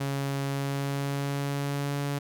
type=tone with pitch glide; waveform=sawtooth; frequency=138.59 to 142.08 Hz; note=C#3 to C#3; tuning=0 to +43 cents; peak=-24 dBFS; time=0-2.19 s; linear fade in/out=10 ms; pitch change=+43 cents; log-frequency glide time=0.46-1.92 s; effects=none